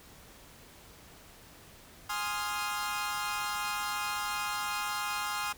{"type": "chord", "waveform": "sawtooth", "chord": "F minor seventh", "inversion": "first", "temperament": "equal", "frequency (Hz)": [830.6, 1046.5, 1244.5, 1396.9], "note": ["Ab5", "C6", "Eb6", "F6"], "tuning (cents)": [0, 0, 0, 0], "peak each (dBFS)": -34, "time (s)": [2.09, 5.53], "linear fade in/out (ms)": 10, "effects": ["pink hiss -54 dBFS RMS until 5.57 s"]}